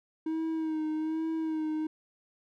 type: tone with vibrato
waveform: triangle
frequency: 316.3 Hz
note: D#4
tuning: 29 cents sharp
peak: -27 dBFS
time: 0.26-1.87 s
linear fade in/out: 5 ms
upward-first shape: sine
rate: 1.2 Hz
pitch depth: 35 cents each way
effects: none